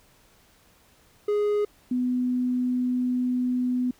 triangle / sine tone pair in turn, 415.3 / 249.8 Hz, G#4 / B3, 0 / +20 cents, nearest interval major sixth, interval 880 cents, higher first, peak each -19 / -22 dBFS, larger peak first, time 1.28-1.65 / 1.91-3.91 s, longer second, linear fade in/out 5 ms, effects pink hiss -59 dBFS RMS until 3.99 s

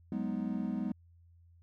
triangle chord, G# minor seventh, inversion third, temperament equal, 185 / 207.7 / 246.9 / 311.1 Hz, F#3 / G#3 / B3 / D#4, 0 / 0 / 0 / 0 cents, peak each -37 / -34 / -35 / -40 dBFS, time 0.12-0.92 s, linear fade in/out 2 ms, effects added 85 Hz sine -58 dBFS peak until 1.62 s

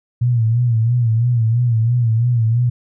sine tone with vibrato, 117.1 Hz, A#2, 8 cents sharp, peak -12 dBFS, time 0.21-2.7 s, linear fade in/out 10 ms, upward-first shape sine, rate 3 Hz, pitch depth 91 cents each way, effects none

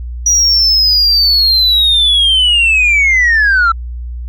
sine linear sweep, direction down, 5820 to 1318.5 Hz, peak -5 dBFS, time 0.26-3.72 s, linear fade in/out 5 ms, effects tanh soft clip ceiling -5 dBFS + added 60 Hz sine -20 dBFS peak until 4.28 s

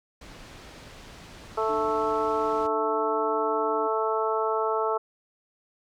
pink low-pass noise, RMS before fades -46 dBFS, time 0.21-2.67 s, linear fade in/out 5 ms, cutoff 5800 Hz, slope 12 dB/octave
harmonic tone, 220 Hz, A3, in tune, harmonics 2 / 3 / 4 / 5 / 6, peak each -27 / -31 / -30 / -32 / -30 dBFS, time 1.57-4.98 s, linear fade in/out 10 ms
sine tone, 300.9 Hz, D4, 42 cents sharp, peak -35 dBFS, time 1.68-3.88 s, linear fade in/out 20 ms
effects none

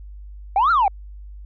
sine exponential two-way sweep, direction up then down, 740 to 1420 to 740 Hz, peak -12 dBFS, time 0.56-0.88 s, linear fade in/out 2 ms, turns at 0.71 s, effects tanh soft clip ceiling -11 dBFS + added 50 Hz sine -35 dBFS peak until 1.45 s

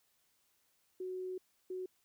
sine tone bursts at uneven times, 370 Hz, F#4, in tune, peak -38 dBFS, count 2, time 1-1.38 / 1.7-1.86 s, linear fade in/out 5 ms, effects white hiss -75 dBFS RMS until 2.04 s

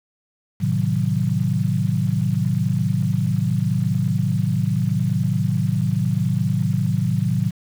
sine chord, A diminished seventh, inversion none, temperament equal, 110 / 130.81 / 155.56 / 185 Hz, A2 / C3 / Eb3 / Gb3, 0 / 0 / 0 / 0 cents, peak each -23 dBFS, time 0.6-7.51 s, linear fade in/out 20 ms, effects 7-bit

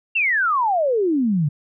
sine exponential sweep, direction down, 2794 to 138.59 Hz, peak -16 dBFS, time 0.15-1.49 s, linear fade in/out 10 ms, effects none

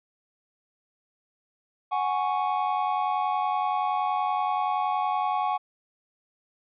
triangle chord, F# suspended second, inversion none, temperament equal, 740 / 830.6 / 1108.7 Hz, F#5 / G#5 / C#6, 0 / 0 / 0 cents, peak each -26 / -26 / -27 dBFS, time 1.91-5.58 s, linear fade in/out 20 ms, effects resampled to 8000 Hz

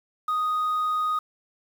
sine tone, 1244.5 Hz, D#6, in tune, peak -20 dBFS, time 0.28-1.19 s, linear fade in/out 5 ms, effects tanh soft clip ceiling -21 dBFS + 8-bit

